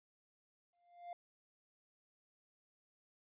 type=tone with exponential growth; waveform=triangle; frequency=698.5 Hz; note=F5; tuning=in tune; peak=-40 dBFS; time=0.73-1.13 s; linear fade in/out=2 ms; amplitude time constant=85 ms; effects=resampled to 8000 Hz